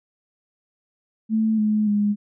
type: tone with pitch steps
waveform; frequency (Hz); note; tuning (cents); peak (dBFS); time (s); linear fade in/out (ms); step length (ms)
sine; 220 / 213.1 / 206.5; A3 / G#3 / G#3; 0 / +45 / -10; -17; 1.29-2.16; 50; 290
effects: none